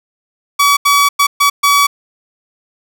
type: tone bursts at uneven times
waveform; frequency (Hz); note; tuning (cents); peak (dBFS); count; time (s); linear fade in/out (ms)
sawtooth; 1139; C#6; +47; -4; 5; 0.59-0.77 / 0.85-1.09 / 1.19-1.27 / 1.4-1.5 / 1.63-1.87; 10
effects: none